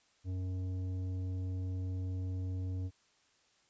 triangle tone with tanh clipping, 92.5 Hz, F#2, in tune, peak -36 dBFS, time 0.24-2.91 s, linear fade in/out 50 ms, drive 14 dB, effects white hiss -70 dBFS RMS until 3.69 s + resampled to 16000 Hz

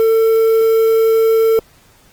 triangle tone with quantisation, 448.1 Hz, A4, 32 cents sharp, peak -7 dBFS, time 0-1.59 s, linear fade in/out 0 ms, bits 5, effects pink hiss -49 dBFS RMS until 2.12 s + Opus 24 kbps

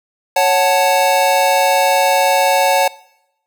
square chord, F# minor, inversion second, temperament equal, 554.4 / 740 / 880 Hz, C#5 / F#5 / A5, 0 / 0 / 0 cents, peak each -16 dBFS, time 0.36-2.88 s, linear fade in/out 5 ms, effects noise-tail reverb RT60 0.8 s tail -21 dB re dry

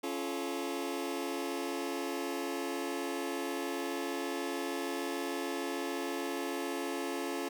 sawtooth chord, Db augmented, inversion none, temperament just, 277.2 / 346.5 / 433.1 Hz, Db4 / F4 / A4, 0 / -14 / -27 cents, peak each -34 / -34 / -36 dBFS, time 0.03-7.49 s, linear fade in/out 10 ms, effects none

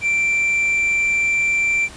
triangle tone, 2349 Hz, D7, in tune, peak -14 dBFS, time 0.01-1.89 s, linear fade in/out 50 ms, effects pink hiss -39 dBFS RMS until 1.96 s + resampled to 22050 Hz

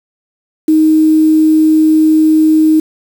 sine tone with quantisation, 313.1 Hz, D#4, 11 cents sharp, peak -5 dBFS, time 0.68-2.8 s, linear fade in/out 5 ms, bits 5, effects none

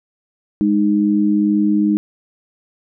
sine tone pair together, 206.4 / 308.7 Hz, G#3 / D#4, -10 / -14 cents, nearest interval perfect fifth, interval 696 cents, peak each -15 dBFS, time 0.61-1.97 s, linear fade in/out 0 ms, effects none

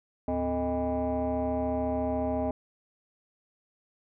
sine tone with frequency modulation, 440.5 Hz, A4, 2 cents sharp, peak -25 dBFS, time 0.28-2.51 s, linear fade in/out 2 ms, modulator 183 Hz, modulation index 1.9, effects tanh soft clip ceiling -22 dBFS

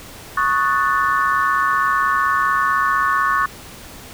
sine chord, D# half-diminished seventh, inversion third, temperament equal, 1108.7 / 1244.5 / 1480 / 1760 Hz, C#6 / D#6 / F#6 / A6, 0 / 0 / 0 / 0 cents, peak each -17 / -23 / -22 / -23 dBFS, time 0.37-3.46 s, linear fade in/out 5 ms, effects pink hiss -38 dBFS RMS until 4.13 s

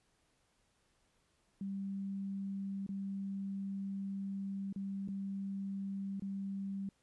sine tone with dropouts, 196 Hz, G3, in tune, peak -37 dBFS, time 1.61-6.89 s, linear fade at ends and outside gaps 2 ms, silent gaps 2.865-2.89 / 4.727-4.76 / 5.077-5.086 / 6.197-6.221 s, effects pink hiss -75 dBFS RMS until 7.02 s + resampled to 24000 Hz

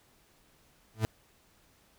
40% pulse tone with exponential growth, 110 Hz, A2, in tune, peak -20 dBFS, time 0.94-1.05 s, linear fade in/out 0 ms, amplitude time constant 22 ms, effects pink hiss -65 dBFS RMS until 1.98 s

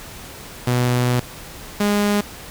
sawtooth tone pair in turn, 123.47 / 205.6 Hz, B2 / G#3, 0 / -17 cents, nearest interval major sixth, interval 883 cents, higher second, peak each -12 dBFS, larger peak neither, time 0.67-1.2 / 1.8-2.21 s, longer first, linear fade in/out 5 ms, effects pink hiss -37 dBFS RMS until 2.5 s

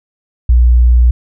sine tone, 60.3 Hz, B1, 41 cents flat, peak -4 dBFS, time 0.49-1.11 s, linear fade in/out 5 ms, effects none

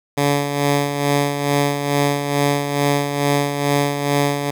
10% pulse tone with tremolo, 143.1 Hz, D3, 45 cents flat, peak -6 dBFS, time 0.17-4.51 s, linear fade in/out 10 ms, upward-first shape sine, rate 2.3 Hz, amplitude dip 55%, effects none

